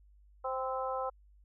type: harmonic tone with a mistuned harmonic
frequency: 261.6 Hz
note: C4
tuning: in tune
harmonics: 2 / 3 / 4 / 5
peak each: -36 / -38 / -39 / -40 dBFS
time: 0.44-1.1 s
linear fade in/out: 10 ms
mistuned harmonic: 4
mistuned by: -22 cents
effects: added 50 Hz sine -58 dBFS peak until 1.44 s